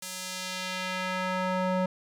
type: tone with band-pass filter sweep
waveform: square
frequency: 185 Hz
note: F#3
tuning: in tune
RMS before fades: -31 dBFS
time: 0.02-1.86 s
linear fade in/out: 5 ms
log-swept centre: 9000 to 590 Hz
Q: 0.8
effects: none